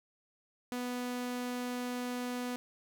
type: tone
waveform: sawtooth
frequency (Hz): 246.9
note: B3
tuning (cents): 0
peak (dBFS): -31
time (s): 0.72-2.56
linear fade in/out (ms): 0
effects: none